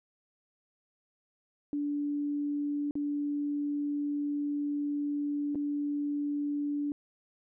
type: tone with dropouts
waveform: sine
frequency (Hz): 290.3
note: D4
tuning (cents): -20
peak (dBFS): -29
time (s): 1.73-6.92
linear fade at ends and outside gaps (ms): 1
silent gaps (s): 2.91-2.954 / 5.548-5.555
effects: none